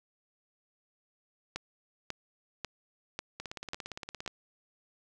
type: two click trains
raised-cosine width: 0.2 ms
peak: -18 / -22 dBFS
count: 6 / 16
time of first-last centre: 1.56-4.277 / 3.4-4.262 s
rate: 1.84 / 17.4 Hz
effects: none